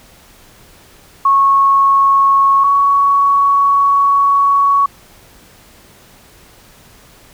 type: tone pair in turn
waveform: sine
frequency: 1100 / 1118.6 Hz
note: C#6 / C#6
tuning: -14 / +15 cents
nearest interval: unison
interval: 29 cents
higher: second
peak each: -7 / -8 dBFS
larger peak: first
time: 1.25-2.64 / 2.64-4.86 s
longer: second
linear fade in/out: 5 ms
effects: pink hiss -44 dBFS RMS until 7.33 s